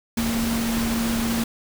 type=tone in noise; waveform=sine; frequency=230 Hz; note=A#3; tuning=23 cents flat; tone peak=-22 dBFS; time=0.17-1.44 s; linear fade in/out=5 ms; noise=pink; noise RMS=-28 dBFS; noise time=0.17-1.44 s; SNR=+3 dB; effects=none